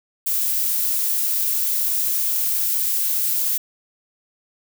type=noise; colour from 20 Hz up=violet; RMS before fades=-21 dBFS; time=0.26-3.58 s; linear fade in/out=10 ms; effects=none